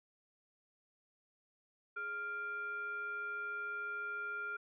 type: tone with frequency modulation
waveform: sine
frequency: 1396.9 Hz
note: F6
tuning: in tune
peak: -38 dBFS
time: 1.96-4.57 s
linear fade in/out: 10 ms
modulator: 980 Hz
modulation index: 0.41
effects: none